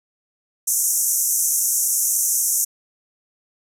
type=band-pass noise; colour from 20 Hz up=pink; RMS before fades=-20 dBFS; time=0.67-2.65 s; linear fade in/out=10 ms; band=5800 to 14000 Hz; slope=96 dB/octave; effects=none